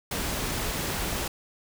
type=noise; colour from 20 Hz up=pink; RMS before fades=-30 dBFS; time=0.11-1.28 s; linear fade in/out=5 ms; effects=none